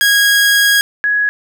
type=tone pair in turn; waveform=sawtooth / sine; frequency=1645 / 1672.8 Hz; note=G#6 / G#6; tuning=-17 / +12 cents; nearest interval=unison; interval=29 cents; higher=second; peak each=-5 / -11 dBFS; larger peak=first; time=0.01-0.81 / 1.04-1.29 s; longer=first; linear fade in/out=0 ms; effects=none